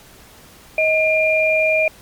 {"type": "tone pair together", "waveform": "sine", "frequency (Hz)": [630.6, 2400], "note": ["D#5", "D7"], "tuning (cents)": [23, 37], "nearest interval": "octave + major seventh", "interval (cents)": 2314, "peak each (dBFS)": [-16, -16], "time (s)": [0.78, 1.88], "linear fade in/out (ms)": 2, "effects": ["pink hiss -45 dBFS RMS until 2.01 s", "MP3 96 kbps"]}